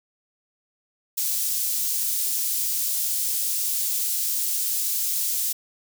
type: high-pass noise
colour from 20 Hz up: white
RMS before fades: -25 dBFS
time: 1.17-5.53 s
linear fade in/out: 10 ms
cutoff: 5700 Hz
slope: 12 dB/octave
effects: none